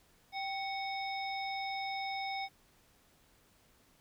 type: harmonic tone with a mistuned harmonic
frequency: 740 Hz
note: F#5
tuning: in tune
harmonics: 1 / 3 / 5 / 7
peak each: -37 / -41 / -46 / -47 dBFS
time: 0.32-2.49 s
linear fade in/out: 50 ms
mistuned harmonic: 1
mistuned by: +91 cents
effects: pink hiss -67 dBFS RMS until 4 s